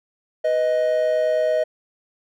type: tone pair together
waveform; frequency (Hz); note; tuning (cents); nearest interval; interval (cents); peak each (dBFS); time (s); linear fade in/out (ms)
triangle; 496.1 / 625; B4 / D#5; +8 / +8; major third; 400; -22 / -16; 0.44-1.64; 10
effects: none